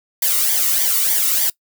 blue noise with flanger, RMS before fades -17 dBFS, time 0.22-1.5 s, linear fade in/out 5 ms, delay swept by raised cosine 0.74 to 1.24 ms, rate 3.3 Hz, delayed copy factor -0.75, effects noise-tail reverb RT60 0.1 s tail -22 dB re dry

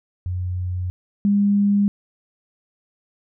sine tone pair in turn, 90.5 / 202.4 Hz, F#2 / G#3, -38 / -44 cents, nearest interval octave + major second, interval 1394 cents, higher second, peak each -22 / -14 dBFS, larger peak second, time 0.26-0.9 / 1.25-1.88 s, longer first, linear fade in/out 0 ms, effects none

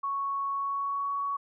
sine tone with pitch glide, 1108.7 to 1121.6 Hz, C#6 to C#6, 0 to +20 cents, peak -28 dBFS, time 0.03-1.37 s, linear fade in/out 10 ms, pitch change +20 cents, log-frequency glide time 0.5-1.12 s, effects none

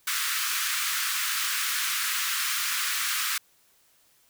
pink high-pass noise, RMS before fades -28 dBFS, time 0.07-3.38 s, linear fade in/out 5 ms, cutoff 1200 Hz, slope 48 dB/octave, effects white hiss -63 dBFS RMS until 4.29 s

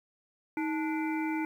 harmonic tone with a mistuned harmonic, 292.7 Hz, D4, 6 cents flat, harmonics 1 / 3 / 5 / 7 / 8, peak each -30 / -37 / -43 / -42 / -42 dBFS, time 0.57-1.45 s, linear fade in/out 2 ms, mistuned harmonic 1, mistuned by +130 cents, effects 10-bit

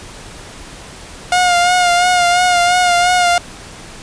sawtooth tone with vibrato, 712 Hz, F5, 33 cents sharp, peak -6 dBFS, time 1.32-3.38 s, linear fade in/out 2 ms, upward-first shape sine, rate 2.9 Hz, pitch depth 36 cents each way, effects pink hiss -34 dBFS RMS until 4.02 s + resampled to 22050 Hz

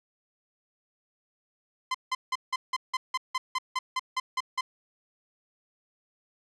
sawtooth tone bursts, 1032 Hz, C6, 24 cents flat, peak -22 dBFS, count 14, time 1.91-4.61 s, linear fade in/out 5 ms, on 35 ms, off 170 ms, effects low-pass 6000 Hz 12 dB/octave

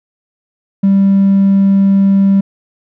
triangle tone, 196 Hz, G3, in tune, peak -3 dBFS, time 0.83-2.41 s, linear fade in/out 10 ms, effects tanh soft clip ceiling -2 dBFS

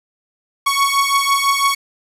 sawtooth beating tone pair, 1108.7 / 1114.7 Hz, C#6 / C#6, 0 / +9 cents, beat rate 6 Hz, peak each -13 dBFS, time 0.66-1.75 s, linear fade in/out 10 ms, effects resampled to 32000 Hz + 7-bit

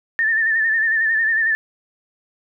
sine tone with vibrato, 1789 Hz, A6, 28 cents sharp, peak -15 dBFS, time 0.19-1.55 s, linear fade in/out 0 ms, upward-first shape sine, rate 11 Hz, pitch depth 57 cents each way, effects none

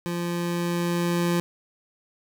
25% pulse tone with level ramp, 173 Hz, F3, 16 cents flat, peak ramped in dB -23 to -17 dBFS, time 0.06-1.4 s, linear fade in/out 0 ms, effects none

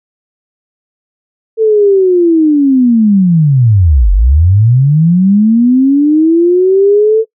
sine linear two-way sweep, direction down then up, 450 to 43.65 to 450 Hz, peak -4 dBFS, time 1.57-7.25 s, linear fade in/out 50 ms, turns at 4.12 s, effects noise-tail reverb RT60 0.1 s tail -20 dB re dry

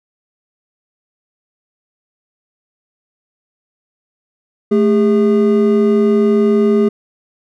triangle tone pair together, 218.2 / 406 Hz, A3 / G#4, -14 / -39 cents, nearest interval major seventh, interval 1075 cents, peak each -10 dBFS, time 4.71-6.89 s, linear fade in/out 10 ms, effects none

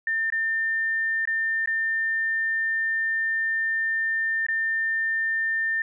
sine tone with dropouts, 1800 Hz, A6, 39 cents sharp, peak -22 dBFS, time 0.07-5.82 s, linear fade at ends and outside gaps 2 ms, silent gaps 0.302-0.323 / 1.254-1.274 / 1.659-1.674 / 4.466-4.485 s, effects none

